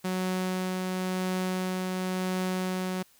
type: tone with tremolo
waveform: sawtooth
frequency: 185 Hz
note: F#3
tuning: in tune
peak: -23 dBFS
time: 0.04-3.03 s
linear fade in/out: 10 ms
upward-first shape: triangle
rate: 0.95 Hz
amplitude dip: 25%
effects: white hiss -61 dBFS RMS until 3.19 s